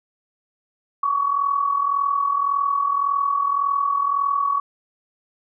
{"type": "tone with amplitude modulation", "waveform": "sine", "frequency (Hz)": 1126, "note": "C#6", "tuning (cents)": 27, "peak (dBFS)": -15, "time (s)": [1.03, 4.6], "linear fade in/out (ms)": 5, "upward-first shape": "sine", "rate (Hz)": 41.8, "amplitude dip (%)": 65, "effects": []}